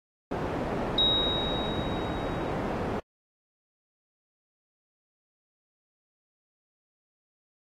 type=low-pass noise; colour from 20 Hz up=white; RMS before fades=-31 dBFS; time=0.31-3 s; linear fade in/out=5 ms; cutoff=630 Hz; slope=12 dB/octave
type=tone with exponential decay; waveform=sine; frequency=3803 Hz; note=A#7; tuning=34 cents sharp; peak=-19 dBFS; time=0.98-2.55 s; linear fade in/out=2 ms; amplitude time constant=340 ms
effects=AAC 48 kbps